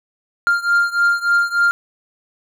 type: beating tone pair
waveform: triangle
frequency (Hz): 1396.9 / 1400.3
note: F6 / F6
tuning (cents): 0 / +4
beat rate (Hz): 3.4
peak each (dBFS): -14 / -16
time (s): 0.47-1.71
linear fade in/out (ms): 0
effects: none